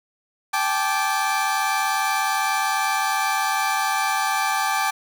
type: chord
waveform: 30% pulse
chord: G suspended second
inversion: none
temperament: equal with one note detuned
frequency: 784 / 863.9 / 1174.7 Hz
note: G5 / A5 / D6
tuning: 0 / -32 / 0 cents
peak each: -22 dBFS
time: 0.53-4.91 s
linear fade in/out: 10 ms
effects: none